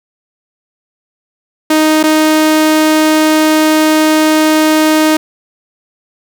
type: tone with dropouts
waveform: sawtooth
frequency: 311.1 Hz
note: D#4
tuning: in tune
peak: -3 dBFS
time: 1.7-5.17 s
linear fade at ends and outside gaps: 5 ms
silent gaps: 2.03-2.037 s
effects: 7-bit